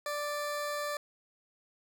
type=tone; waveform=20% pulse; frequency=587.3 Hz; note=D5; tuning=in tune; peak=-28 dBFS; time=0.06-0.97 s; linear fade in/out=2 ms; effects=none